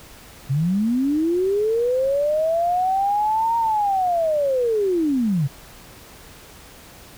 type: linear two-way sweep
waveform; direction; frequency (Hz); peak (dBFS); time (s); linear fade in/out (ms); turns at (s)
sine; up then down; 127.6 to 932.3 to 127.6; -17; 0.49-5.48; 20; 3.57
effects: pink hiss -44 dBFS RMS until 7.17 s